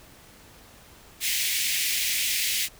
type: high-pass noise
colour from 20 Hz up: pink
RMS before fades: -26 dBFS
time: 1.2-2.69 s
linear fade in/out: 50 ms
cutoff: 2000 Hz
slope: 48 dB/octave
effects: pink hiss -51 dBFS RMS until 2.79 s